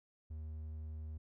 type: tone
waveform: triangle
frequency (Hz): 77.78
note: D#2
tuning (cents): 0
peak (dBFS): -40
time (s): 0.3-1.18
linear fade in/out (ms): 10
effects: none